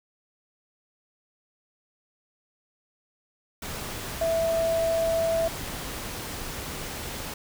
sine tone in noise, 659.3 Hz, E5, in tune, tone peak -22 dBFS, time 4.21-5.48 s, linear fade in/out 5 ms, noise pink, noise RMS -35 dBFS, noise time 3.62-7.34 s, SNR +10 dB, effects none

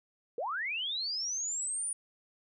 sine linear sweep, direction up, 421.5 to 9610 Hz, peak -32 dBFS, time 0.38-1.93 s, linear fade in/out 2 ms, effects none

